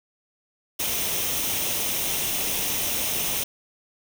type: noise with comb filter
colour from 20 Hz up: white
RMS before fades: -26 dBFS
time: 0.79-3.44 s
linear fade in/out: 10 ms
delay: 0.33 ms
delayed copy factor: +0.5
effects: none